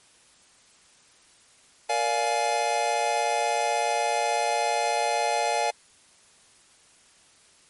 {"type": "chord", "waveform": "square", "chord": "Bb dominant seventh", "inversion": "none", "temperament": "just", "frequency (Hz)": [466.2, 582.7, 699.2, 839.1], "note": ["Bb4", "D5", "F5", "Ab5"], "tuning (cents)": [0, -14, 2, 18], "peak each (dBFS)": [-33, -31, -28, -27], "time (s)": [1.89, 5.71], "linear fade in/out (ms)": 10, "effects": ["white hiss -57 dBFS RMS until 7.69 s", "MP3 48 kbps"]}